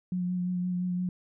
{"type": "tone with vibrato", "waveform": "sine", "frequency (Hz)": 180, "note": "F#3", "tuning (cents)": -47, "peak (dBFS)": -27, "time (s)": [0.12, 1.09], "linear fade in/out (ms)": 2, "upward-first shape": "sine", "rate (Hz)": 5.8, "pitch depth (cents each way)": 19, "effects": []}